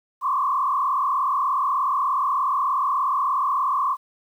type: tone with frequency modulation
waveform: sine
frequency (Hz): 1096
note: C#6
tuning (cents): -20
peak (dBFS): -19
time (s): 0.21-3.97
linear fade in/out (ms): 50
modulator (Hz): 36.7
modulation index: 2.1
effects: 9-bit